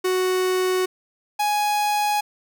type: tone pair in turn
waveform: 45% pulse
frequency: 370 / 832.8 Hz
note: F#4 / G#5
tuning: 0 / +5 cents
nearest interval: octave + major second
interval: 1405 cents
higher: second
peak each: -19 dBFS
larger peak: neither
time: 0.04-0.86 / 1.39-2.21 s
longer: neither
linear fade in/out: 10 ms
effects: none